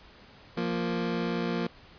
25% pulse tone pair together, 174.61 / 233.1 Hz, F3 / A#3, 0 / 0 cents, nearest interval perfect fourth, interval 500 cents, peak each -27 dBFS, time 0.57-1.67 s, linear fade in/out 5 ms, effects pink hiss -53 dBFS RMS until 1.98 s + resampled to 11025 Hz

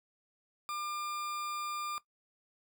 40% pulse tone, 1200 Hz, D6, 37 cents sharp, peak -35 dBFS, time 0.69-1.98 s, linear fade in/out 0 ms, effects noise-tail reverb RT60 0.1 s tail -17 dB re dry

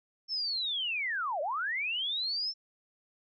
sine linear two-way sweep, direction down then up, 5400 to 546 to 5400 Hz, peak -30 dBFS, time 0.28-2.54 s, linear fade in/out 50 ms, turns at 1.41 s, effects none

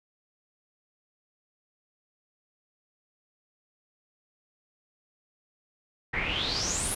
pink noise with low-pass filter sweep, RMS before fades -30 dBFS, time 6.13-6.95 s, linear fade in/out 10 ms, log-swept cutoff 1900 to 11000 Hz, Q 8.7, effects none

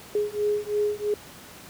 sine beating tone pair, 415.3 / 418.3 Hz, G#4 / G#4, 0 / +12 cents, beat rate 3 Hz, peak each -26 dBFS, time 0.15-1.14 s, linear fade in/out 2 ms, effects pink hiss -45 dBFS RMS until 1.69 s + high-pass 80 Hz 12 dB/octave

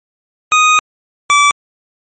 25% pulse tone pair in turn, 1244.5 / 1157.1 Hz, D#6 / D6, 0 / -26 cents, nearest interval minor second, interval 126 cents, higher first, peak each -3 dBFS, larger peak neither, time 0.52-0.79 / 1.3-1.51 s, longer first, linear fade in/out 0 ms, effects MP3 32 kbps

